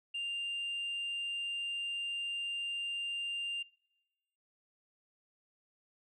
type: tone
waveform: sine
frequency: 2794 Hz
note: F7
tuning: in tune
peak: -33 dBFS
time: 0.14-3.63 s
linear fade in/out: 10 ms
effects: noise-tail reverb RT60 1.0 s tail -25 dB re dry + tanh soft clip ceiling -33 dBFS